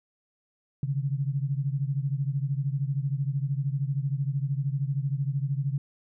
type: beating tone pair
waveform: sine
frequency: 134.9 / 147.9 Hz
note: C#3 / D3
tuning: -47 / +13 cents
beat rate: 13 Hz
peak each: -27 / -30 dBFS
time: 0.83-5.78 s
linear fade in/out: 2 ms
effects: none